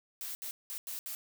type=noise bursts at uneven times; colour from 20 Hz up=blue; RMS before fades=-40 dBFS; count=5; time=0.21-0.35 / 0.42-0.51 / 0.7-0.78 / 0.87-0.99 / 1.06-1.15 s; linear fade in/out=0 ms; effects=none